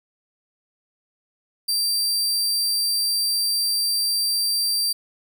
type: tone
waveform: sawtooth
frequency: 4699 Hz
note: D8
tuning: in tune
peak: -17 dBFS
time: 1.68-4.93 s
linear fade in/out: 10 ms
effects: none